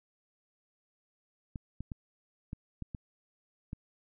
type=clicks; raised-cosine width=5 ms; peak=-26 dBFS; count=7; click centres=1.558 / 1.806 / 1.918 / 2.531 / 2.823 / 2.948 / 3.731 s; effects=none